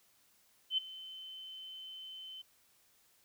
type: tone with ADSR envelope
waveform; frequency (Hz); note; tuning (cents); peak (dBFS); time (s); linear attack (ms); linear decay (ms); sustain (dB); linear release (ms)
sine; 3064; G7; -40; -27; 0.7-2.42; 77; 11; -18; 8
effects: white hiss -69 dBFS RMS until 3.24 s